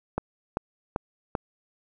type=click train; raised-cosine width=1 ms; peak=-12 dBFS; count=4; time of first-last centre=0.18-1.352 s; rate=2.56 Hz; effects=none